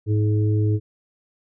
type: harmonic tone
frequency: 106 Hz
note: G#2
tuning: 36 cents sharp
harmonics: 1 / 3 / 4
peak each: -17 / -27 / -29 dBFS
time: 0.06-0.8 s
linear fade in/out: 50 ms
effects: none